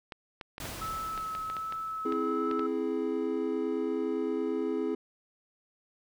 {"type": "clicks", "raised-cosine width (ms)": 0.3, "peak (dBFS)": -24, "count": 12, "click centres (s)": [0.122, 0.412, 0.581, 0.655, 1.177, 1.351, 1.5, 1.567, 1.724, 2.123, 2.513, 2.594]}
{"type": "noise with exponential decay", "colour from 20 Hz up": "pink", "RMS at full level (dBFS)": -38, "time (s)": [0.6, 3.27], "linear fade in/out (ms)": 2, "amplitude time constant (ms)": 580}
{"type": "tone with vibrato", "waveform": "sine", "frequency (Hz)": 1300, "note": "E6", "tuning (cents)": -24, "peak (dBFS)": -33, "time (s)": [0.81, 2.67], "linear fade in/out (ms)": 10, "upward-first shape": "sine", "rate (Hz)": 1.3, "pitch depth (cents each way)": 11}
{"type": "chord", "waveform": "triangle", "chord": "C augmented", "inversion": "none", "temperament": "equal with one note detuned", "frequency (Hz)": [261.6, 329.6, 419.2], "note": ["C4", "E4", "G#4"], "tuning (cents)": [0, 0, 16], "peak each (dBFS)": [-32, -31, -30], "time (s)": [2.05, 4.95], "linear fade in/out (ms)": 5}
{"effects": []}